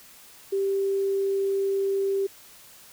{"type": "tone", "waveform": "sine", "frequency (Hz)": 392, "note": "G4", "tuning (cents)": 0, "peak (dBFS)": -22, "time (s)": [0.52, 2.27], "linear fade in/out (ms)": 10, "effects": ["white hiss -50 dBFS RMS until 2.92 s"]}